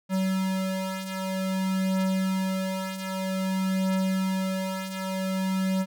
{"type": "beating tone pair", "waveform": "square", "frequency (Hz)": [189, 189.52], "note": ["F#3", "F#3"], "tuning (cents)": [37, 42], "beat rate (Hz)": 0.52, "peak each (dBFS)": [-32, -27], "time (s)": [0.09, 5.86], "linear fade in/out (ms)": 50, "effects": []}